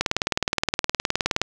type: click train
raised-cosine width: 0.2 ms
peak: -3 dBFS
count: 28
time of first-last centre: 0.01-1.416 s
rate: 19.2 Hz
effects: none